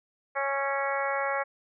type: harmonic tone with a mistuned harmonic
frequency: 276.6 Hz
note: C#4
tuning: 4 cents flat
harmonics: 2 / 3 / 4 / 5 / 6 / 7 / 8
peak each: -31 / -33 / -34 / -35 / -36 / -36 / -37 dBFS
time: 0.35-1.44 s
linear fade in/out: 20 ms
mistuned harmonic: 5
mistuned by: -18 cents
effects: none